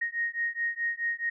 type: beating tone pair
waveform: sine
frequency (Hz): 1864.7 / 1869.4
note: A#6 / A#6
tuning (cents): 0 / +4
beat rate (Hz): 4.7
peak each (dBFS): -31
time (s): 0.01-1.3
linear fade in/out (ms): 10
effects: none